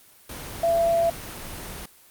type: tone in noise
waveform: sine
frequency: 673 Hz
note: E5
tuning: 36 cents sharp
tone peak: -18 dBFS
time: 0.63-1.1 s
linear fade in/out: 5 ms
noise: pink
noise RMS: -36 dBFS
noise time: 0.29-1.86 s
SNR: +15 dB
effects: white hiss -53 dBFS RMS until 2.1 s + Opus 24 kbps